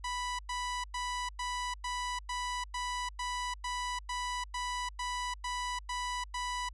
sawtooth tone bursts, 987.8 Hz, B5, in tune, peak -30 dBFS, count 15, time 0.04-6.69 s, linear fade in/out 5 ms, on 350 ms, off 100 ms, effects added 50 Hz sine -46 dBFS peak until 6.73 s + resampled to 22050 Hz

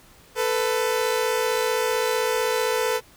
sawtooth tone pair together, 442.8 / 498.4 Hz, A4 / B4, +11 / +16 cents, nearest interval major second, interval 205 cents, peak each -20 dBFS, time 0.35-3.01 s, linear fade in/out 50 ms, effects pink hiss -52 dBFS RMS until 3.16 s

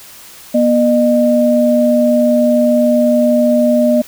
sine tone pair together, 241.3 / 608 Hz, B3 / D#5, -40 / -40 cents, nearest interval octave + major third, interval 1600 cents, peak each -11 dBFS, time 0.54-4.02 s, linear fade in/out 10 ms, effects white hiss -37 dBFS RMS until 4.07 s

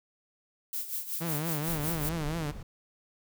violet noise with tremolo, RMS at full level -33 dBFS, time 0.73-2.09 s, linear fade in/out 0 ms, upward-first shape sine, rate 5.4 Hz, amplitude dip 70%
sawtooth tone with vibrato, 157.2 Hz, D#3, 18 cents sharp, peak -27 dBFS, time 1.2-2.52 s, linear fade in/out 20 ms, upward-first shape triangle, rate 4.5 Hz, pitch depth 160 cents each way
brown noise, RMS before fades -40 dBFS, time 1.68-2.63 s, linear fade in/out 5 ms
effects none

